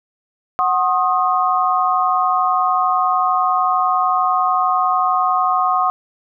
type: chord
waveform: sine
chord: C diminished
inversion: second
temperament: equal with one note detuned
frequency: 740 / 1073.4 / 1244.5 Hz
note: Gb5 / C6 / Eb6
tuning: 0 / +44 / 0 cents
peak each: -18 dBFS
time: 0.59-5.9 s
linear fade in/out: 0 ms
effects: none